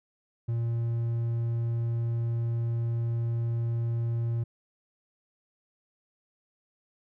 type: tone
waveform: triangle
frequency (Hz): 116.54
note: A#2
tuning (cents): 0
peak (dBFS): -24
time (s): 0.48-4.44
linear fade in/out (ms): 10
effects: none